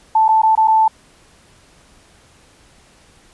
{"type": "tone with dropouts", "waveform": "sine", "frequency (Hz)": 880, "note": "A5", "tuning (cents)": 0, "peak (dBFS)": -9, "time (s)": [0.15, 0.88], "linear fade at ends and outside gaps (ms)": 5, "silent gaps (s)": [[0.282, 0.288], [0.419, 0.432], [0.553, 0.575], [0.675, 0.68]], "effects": ["pink hiss -50 dBFS RMS until 3.33 s", "resampled to 24000 Hz"]}